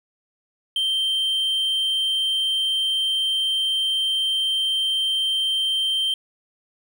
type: tone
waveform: triangle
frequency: 3136 Hz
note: G7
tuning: in tune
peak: -18 dBFS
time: 0.76-6.14 s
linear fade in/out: 2 ms
effects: none